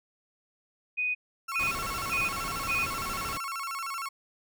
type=tone bursts; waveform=sine; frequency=2489 Hz; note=D#7; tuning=in tune; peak=-26 dBFS; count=4; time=0.97-2.86 s; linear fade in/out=20 ms; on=180 ms; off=390 ms
type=tone with vibrato; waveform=35% pulse; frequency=1219 Hz; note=D#6; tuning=36 cents flat; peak=-31 dBFS; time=1.48-4.09 s; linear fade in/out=10 ms; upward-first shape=square; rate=13 Hz; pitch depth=180 cents each way
type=noise; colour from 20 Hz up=pink; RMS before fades=-38 dBFS; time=1.59-3.38 s; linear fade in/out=10 ms
effects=none